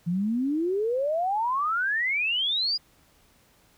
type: exponential sweep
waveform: sine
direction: up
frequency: 164.9 to 4978 Hz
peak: -23 dBFS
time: 0.06-2.78 s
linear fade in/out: 20 ms
effects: pink hiss -61 dBFS RMS until 3.77 s